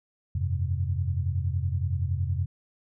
sine chord, F suspended second, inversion none, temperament equal, 87.31 / 98 / 130.81 Hz, F2 / G2 / C3, 0 / 0 / 0 cents, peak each -27 / -30 / -31 dBFS, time 0.35-2.46 s, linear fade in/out 5 ms, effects none

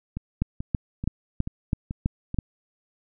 two click trains, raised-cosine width 5 ms, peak -10 / -18 dBFS, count 7 / 6, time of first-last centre 0.42-2.387 / 0.17-2.344 s, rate 3.05 / 2.3 Hz, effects none

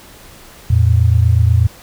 sine tone pair together, 84.76 / 113 Hz, E2 / A2, +49 / +47 cents, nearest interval perfect fourth, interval 498 cents, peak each -11 dBFS, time 0.7-1.67 s, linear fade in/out 5 ms, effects pink hiss -40 dBFS RMS until 1.82 s

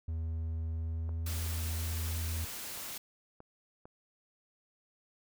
triangle tone with pitch glide, 81 to 81.94 Hz, E2 to E2, -30 to -10 cents, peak -31 dBFS, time 0.08-2.45 s, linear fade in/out 5 ms, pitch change +20 cents, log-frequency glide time 0.73-1.28 s
clicks, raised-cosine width 1 ms, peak -36 dBFS, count 5, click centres 1.092 / 1.463 / 2.775 / 3.404 / 3.855 s
white noise, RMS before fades -42 dBFS, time 1.26-2.98 s, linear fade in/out 5 ms
effects none

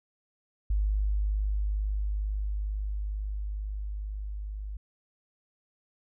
sine tone with level ramp, 51.1 Hz, G#1, 27 cents flat, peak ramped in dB -23 to -34 dBFS, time 0.7-4.77 s, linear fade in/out 5 ms, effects none

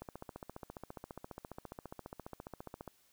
click train, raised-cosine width 1 ms, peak -30 dBFS, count 43, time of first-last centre 0.02-2.877 s, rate 14.7 Hz, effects white hiss -70 dBFS RMS until 3.12 s

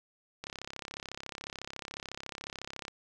click train, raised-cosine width 0.2 ms, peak -22 dBFS, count 84, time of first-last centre 0.44-2.881 s, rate 34 Hz, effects none

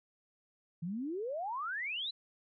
sine exponential sweep, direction up, 158.3 to 4100 Hz, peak -35 dBFS, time 0.82-2.11 s, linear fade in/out 10 ms, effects none

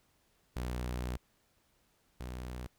sawtooth tone pair in turn, 61.5 / 61.89 Hz, B1 / B1, -7 / +4 cents, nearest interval unison, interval 11 cents, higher second, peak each -31 / -36 dBFS, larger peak first, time 0.56-1.17 / 2.2-2.67 s, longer first, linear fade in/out 5 ms, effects pink hiss -72 dBFS RMS until 2.78 s

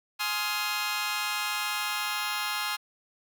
15% pulse chord, F minor seventh, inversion first, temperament just, 838.1 / 1047.7 / 1257.2 / 1396.9 Hz, Ab5 / C6 / Eb6 / F6, +16 / +2 / +18 / 0 cents, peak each -28 dBFS, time 0.19-2.77 s, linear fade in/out 20 ms, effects none

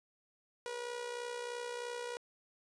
sawtooth tone with amplitude modulation, 482.9 Hz, B4, 39 cents flat, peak -33 dBFS, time 0.66-2.17 s, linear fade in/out 0 ms, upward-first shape sine, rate 63.1 Hz, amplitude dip 55%, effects resampled to 22050 Hz

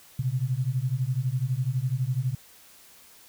sine beating tone pair, 122.5 / 134.5 Hz, B2 / C3, -14 / +48 cents, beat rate 12 Hz, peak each -27 dBFS, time 0.19-2.35 s, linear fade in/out 5 ms, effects white hiss -53 dBFS RMS until 3.28 s

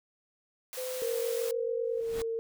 white high-pass noise, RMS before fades -41 dBFS, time 0.73-1.51 s, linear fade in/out 0 ms, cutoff 390 Hz, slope 48 dB/octave
sine tone, 510 Hz, C5, 44 cents flat, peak -34 dBFS, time 0.77-2.01 s, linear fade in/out 10 ms
sine tone with pitch glide, 463.4 to 455.2 Hz, A#4 to A#4, -10 to -41 cents, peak -30 dBFS, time 1.02-2.39 s, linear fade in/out 0 ms, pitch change -31 cents, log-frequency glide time 1.58-2.27 s
pink noise with exponential growth, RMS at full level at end -38 dBFS, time 1.84-2.22 s, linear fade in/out 2 ms, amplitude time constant 82 ms
effects none

